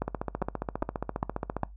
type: two click trains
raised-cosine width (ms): 1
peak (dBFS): -16 / -14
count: 24 / 5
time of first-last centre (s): 0.08-1.634 / 0.02-1.633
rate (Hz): 14.8 / 2.48
effects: noise-tail reverb RT60 0.2 s tail -23 dB re dry + added 50 Hz sine -44 dBFS peak until 1.76 s